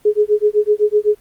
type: tone with tremolo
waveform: sine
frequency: 420 Hz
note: G#4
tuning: 19 cents sharp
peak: -8 dBFS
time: 0.05-1.15 s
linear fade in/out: 5 ms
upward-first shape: sine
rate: 7.9 Hz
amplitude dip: 100%
effects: pink hiss -53 dBFS RMS until 1.2 s + Opus 32 kbps